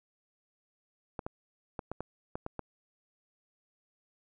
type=clicks; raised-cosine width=1 ms; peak=-22 dBFS; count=8; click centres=1.192 / 1.265 / 1.792 / 1.916 / 2.006 / 2.355 / 2.464 / 2.593 s; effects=none